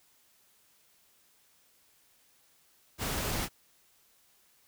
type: noise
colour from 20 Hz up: pink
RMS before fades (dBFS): -33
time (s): 2.98-3.49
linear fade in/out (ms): 50
effects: white hiss -66 dBFS RMS until 4.67 s

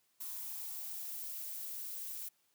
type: noise with high-pass filter sweep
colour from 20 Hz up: violet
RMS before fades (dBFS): -43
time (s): 0.2-2.29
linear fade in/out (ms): 10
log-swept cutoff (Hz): 1000 to 430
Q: 7.9
effects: white hiss -75 dBFS RMS until 2.54 s + high-pass 80 Hz 12 dB/octave

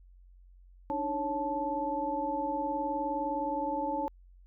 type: tone cluster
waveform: sine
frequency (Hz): 289.6 / 309 / 552 / 874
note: D4 / D#4 / C#5 / A5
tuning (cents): -24 / -12 / -7 / -12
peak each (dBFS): -38 / -38 / -36 / -32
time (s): 0.9-4.08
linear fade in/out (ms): 0
effects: added 45 Hz sine -53 dBFS peak until 4.46 s

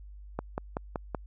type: click train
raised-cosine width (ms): 1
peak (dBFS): -17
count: 5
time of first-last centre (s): 0.39-1.148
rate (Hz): 5.28
effects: added 50 Hz sine -44 dBFS peak until 1.26 s

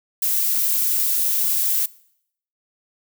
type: noise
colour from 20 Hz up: violet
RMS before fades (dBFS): -20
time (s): 0.22-1.86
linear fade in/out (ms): 5
effects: noise-tail reverb RT60 0.7 s tail -22 dB re dry

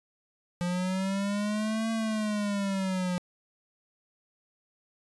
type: linear two-way sweep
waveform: square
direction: up then down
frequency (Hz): 174.61 to 226 to 177.5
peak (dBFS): -28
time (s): 0.61-3.18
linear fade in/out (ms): 0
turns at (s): 1.91
effects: resampled to 24000 Hz

